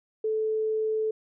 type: tone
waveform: sine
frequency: 436.3 Hz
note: A4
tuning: 15 cents flat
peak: -24 dBFS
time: 0.24-1.11 s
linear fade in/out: 5 ms
effects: none